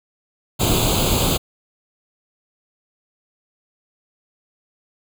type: noise with comb filter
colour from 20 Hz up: pink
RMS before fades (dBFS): -18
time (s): 0.59-1.38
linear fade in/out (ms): 20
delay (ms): 0.27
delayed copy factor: +0.85
effects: none